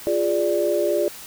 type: chord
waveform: sine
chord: D diminished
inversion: first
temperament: equal with one note detuned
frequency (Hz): 349.2 / 412.7 / 587.3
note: F4 / Ab4 / D5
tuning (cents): 0 / -11 / 0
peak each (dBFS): -23 / -24 / -21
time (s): 0.07-1.08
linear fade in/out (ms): 0
effects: white hiss -39 dBFS RMS until 1.26 s